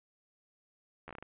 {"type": "slowing click train", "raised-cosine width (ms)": 0.5, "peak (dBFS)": -30, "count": 7, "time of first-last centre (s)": [1.08, 1.226], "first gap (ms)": 12, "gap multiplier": 1.28, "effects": ["resampled to 8000 Hz"]}